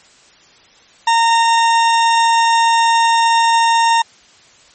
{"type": "tone", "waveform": "40% pulse", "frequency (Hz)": 920, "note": "A#5", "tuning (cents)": -23, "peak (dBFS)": -9, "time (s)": [1.07, 4.02], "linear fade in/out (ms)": 5, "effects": ["white hiss -47 dBFS RMS until 4.74 s", "MP3 32 kbps"]}